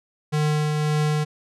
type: tone with tremolo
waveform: square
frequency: 151.3 Hz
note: D#3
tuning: 48 cents flat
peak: -19 dBFS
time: 0.32-1.25 s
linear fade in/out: 20 ms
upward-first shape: triangle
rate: 1.8 Hz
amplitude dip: 30%
effects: low-pass 9000 Hz 12 dB/octave